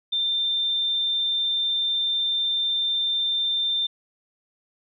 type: tone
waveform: sine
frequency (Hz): 3584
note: A7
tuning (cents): +31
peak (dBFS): -21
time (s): 0.12-3.87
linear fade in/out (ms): 10
effects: none